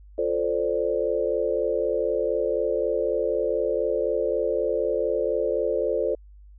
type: chord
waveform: sine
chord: D minor seventh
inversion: first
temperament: equal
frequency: 349.2 / 440 / 523.3 / 587.3 Hz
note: F4 / A4 / C5 / D5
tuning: 0 / 0 / 0 / 0 cents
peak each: -30 / -26 / -26 / -28 dBFS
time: 0.18-6.15 s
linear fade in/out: 5 ms
effects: added 50 Hz sine -45 dBFS peak until 6.58 s